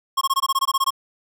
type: tone bursts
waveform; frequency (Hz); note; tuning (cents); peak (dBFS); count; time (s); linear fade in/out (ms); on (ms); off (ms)
square; 1084; C#6; -39; -17; 12; 0.17-0.906; 10; 43; 20
effects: none